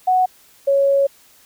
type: tone pair in turn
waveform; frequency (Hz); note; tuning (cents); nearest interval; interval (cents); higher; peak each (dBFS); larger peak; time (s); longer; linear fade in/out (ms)
sine; 740 / 554.4; F#5 / C#5; 0 / 0; perfect fourth; 500; first; -12; neither; 0.07-0.26 / 0.67-1.07; second; 10
effects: white hiss -51 dBFS RMS until 1.45 s